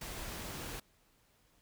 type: noise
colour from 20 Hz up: pink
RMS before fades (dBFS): -43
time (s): 0.01-0.8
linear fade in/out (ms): 5
effects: pink hiss -70 dBFS RMS until 1.61 s